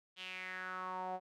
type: tone with band-pass filter sweep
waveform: sawtooth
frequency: 185 Hz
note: F#3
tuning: in tune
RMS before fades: -43 dBFS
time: 0.16-1.2 s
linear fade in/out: 50 ms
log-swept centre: 3200 to 680 Hz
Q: 4.7
effects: none